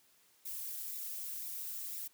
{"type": "noise with flanger", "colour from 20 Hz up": "violet", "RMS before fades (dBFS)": -42, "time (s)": [0.45, 2.08], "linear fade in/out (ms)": 10, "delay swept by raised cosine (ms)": [0.64, 3.64], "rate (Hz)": 2, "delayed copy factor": -0.7, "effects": ["white hiss -68 dBFS RMS until 2.13 s", "high-pass 80 Hz 12 dB/octave"]}